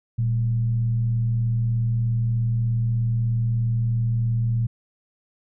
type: tone with frequency modulation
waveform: sine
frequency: 116.54 Hz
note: A#2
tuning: in tune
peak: -19 dBFS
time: 0.18-4.67 s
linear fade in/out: 10 ms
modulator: 83.2 Hz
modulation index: 0.29
effects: none